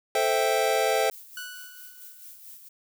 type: chord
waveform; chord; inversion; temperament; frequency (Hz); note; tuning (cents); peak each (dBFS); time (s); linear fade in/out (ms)
square; A minor seventh; none; equal; 440 / 523.3 / 659.3 / 784; A4 / C5 / E5 / G5; 0 / 0 / 0 / 0; -28; 0.15-1.1; 2
type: noise with tremolo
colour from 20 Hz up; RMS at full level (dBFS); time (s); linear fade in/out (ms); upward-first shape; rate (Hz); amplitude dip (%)
violet; -44; 1.11-2.69; 10; sine; 4.5; 50
type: tone with exponential decay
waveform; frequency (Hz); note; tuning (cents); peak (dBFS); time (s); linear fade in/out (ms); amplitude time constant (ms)
sawtooth; 1480; F#6; 0; -30; 1.37-2.39; 2; 220
effects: none